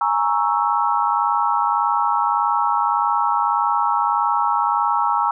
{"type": "chord", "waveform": "sine", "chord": "A# half-diminished seventh", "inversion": "third", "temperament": "equal", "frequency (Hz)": [830.6, 932.3, 1108.7, 1318.5], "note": ["G#5", "A#5", "C#6", "E6"], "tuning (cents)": [0, 0, 0, 0], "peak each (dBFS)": [-22, -20, -23, -22], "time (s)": [0.01, 5.31], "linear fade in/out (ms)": 2, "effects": []}